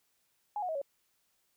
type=tone with pitch steps; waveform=sine; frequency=832 / 728.5 / 637.9 / 558.5 Hz; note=G#5 / F#5 / D#5 / C#5; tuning=+3 / -27 / +43 / +13 cents; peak=-32 dBFS; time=0.56-0.816 s; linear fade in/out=2 ms; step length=64 ms; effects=white hiss -75 dBFS RMS until 1.56 s